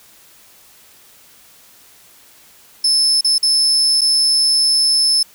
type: tone with dropouts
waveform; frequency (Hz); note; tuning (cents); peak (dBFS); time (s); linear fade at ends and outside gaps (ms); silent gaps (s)
35% pulse; 5250; E8; -8; -9; 2.84-5.23; 5; 3.21-3.245 / 3.382-3.428 / 4.01-4.015
effects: white hiss -47 dBFS RMS until 5.34 s